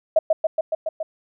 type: tone with echo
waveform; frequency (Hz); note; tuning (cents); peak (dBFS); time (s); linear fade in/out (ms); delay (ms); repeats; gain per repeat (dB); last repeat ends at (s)
sine; 637; D#5; +41; -11; 0.16-0.19; 5; 140; 6; -2; 1.03
effects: none